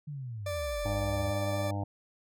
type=linear two-way sweep; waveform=sine; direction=down then up; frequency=152.7 to 40.58 to 83.1 Hz; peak=-36 dBFS; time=0.07-1.32 s; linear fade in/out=10 ms; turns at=0.86 s
type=tone with vibrato; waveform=40% pulse; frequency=587.3 Hz; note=D5; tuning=in tune; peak=-32 dBFS; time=0.46-1.71 s; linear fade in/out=5 ms; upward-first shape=sine; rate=12 Hz; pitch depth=11 cents each way
type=harmonic tone; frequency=100.8 Hz; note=G2; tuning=49 cents sharp; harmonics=1 / 2 / 3 / 5 / 6 / 7 / 8 / 9; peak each=-32 / -43 / -39 / -48 / -43 / -44 / -43 / -46 dBFS; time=0.85-1.84 s; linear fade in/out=5 ms
effects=none